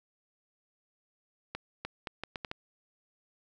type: accelerating click train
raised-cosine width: 0.3 ms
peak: -20 dBFS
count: 7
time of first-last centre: 1.55-2.514 s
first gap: 300 ms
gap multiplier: 0.74
effects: none